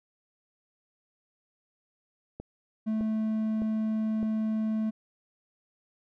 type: click train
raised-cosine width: 2 ms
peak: -25 dBFS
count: 4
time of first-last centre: 2.4-4.229 s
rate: 1.64 Hz
type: tone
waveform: triangle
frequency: 218.4 Hz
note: A3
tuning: 13 cents flat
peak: -24 dBFS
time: 2.86-4.91 s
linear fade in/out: 20 ms
effects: none